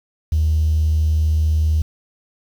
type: tone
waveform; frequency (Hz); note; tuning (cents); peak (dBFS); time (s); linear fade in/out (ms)
triangle; 77.78; D#2; 0; -10; 0.32-1.82; 5
effects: tanh soft clip ceiling -11 dBFS + 7-bit